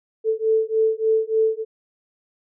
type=beating tone pair; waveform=sine; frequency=440 / 443.4 Hz; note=A4 / A4; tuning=0 / +13 cents; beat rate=3.4 Hz; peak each=-20 dBFS; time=0.24-1.65 s; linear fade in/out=50 ms; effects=none